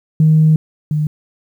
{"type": "tone pair in turn", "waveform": "sine", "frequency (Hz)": [156.5, 151.78], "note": ["D#3", "D#3"], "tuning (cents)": [10, -43], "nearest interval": "minor second", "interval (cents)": 53, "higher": "first", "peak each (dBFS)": [-6, -13], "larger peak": "first", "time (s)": [[0.2, 0.56], [0.91, 1.07]], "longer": "first", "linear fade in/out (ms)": 2, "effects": ["tanh soft clip ceiling -2 dBFS", "8-bit"]}